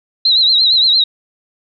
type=tone with vibrato; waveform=sine; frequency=3985 Hz; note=B7; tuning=15 cents sharp; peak=-8 dBFS; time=0.25-1.04 s; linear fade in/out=5 ms; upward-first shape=triangle; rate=8.7 Hz; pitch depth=110 cents each way; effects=none